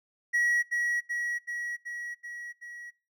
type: tone with echo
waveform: triangle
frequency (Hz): 1917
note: A#6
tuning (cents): +48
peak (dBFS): -21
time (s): 0.33-0.63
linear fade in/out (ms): 20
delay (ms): 380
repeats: 6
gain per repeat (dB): -3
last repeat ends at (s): 2.91
effects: noise-tail reverb RT60 0.3 s tail -24 dB re dry